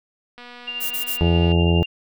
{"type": "click train", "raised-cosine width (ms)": 0.3, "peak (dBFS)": -25, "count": 278, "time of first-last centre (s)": [0.38, 1.52], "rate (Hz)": 243}
{"type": "tone with tremolo", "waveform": "sine", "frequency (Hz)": 2794, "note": "F7", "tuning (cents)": 0, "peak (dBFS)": -24, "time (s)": [0.67, 1.86], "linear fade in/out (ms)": 10, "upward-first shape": "triangle", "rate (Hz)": 12, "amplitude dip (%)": 60}
{"type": "noise bursts", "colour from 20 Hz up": "violet", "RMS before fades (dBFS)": -26, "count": 3, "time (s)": [0.8, 1.174], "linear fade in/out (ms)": 20, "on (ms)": 110, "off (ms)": 22}
{"type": "harmonic tone", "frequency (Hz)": 85, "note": "F2", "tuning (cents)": -46, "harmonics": [1, 2, 3, 4, 5, 6, 7, 8, 9, 10], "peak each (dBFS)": [-17, -19, -32, -24, -25, -35, -32, -35, -36, -33], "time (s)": [1.21, 1.83], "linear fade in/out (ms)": 0}
{"effects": []}